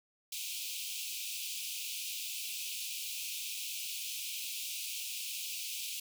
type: high-pass noise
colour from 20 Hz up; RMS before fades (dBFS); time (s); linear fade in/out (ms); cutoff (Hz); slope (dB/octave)
pink; -40; 0.32-6; 5; 2400; 96
effects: none